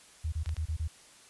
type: tone bursts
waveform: sine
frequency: 78.9 Hz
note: D#2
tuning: 25 cents sharp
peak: -29 dBFS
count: 6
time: 0.24-0.879 s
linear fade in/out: 10 ms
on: 84 ms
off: 27 ms
type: clicks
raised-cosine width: 0.2 ms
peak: -28 dBFS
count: 3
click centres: 0.46 / 0.492 / 0.567 s
effects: white hiss -56 dBFS RMS until 1.29 s + resampled to 24000 Hz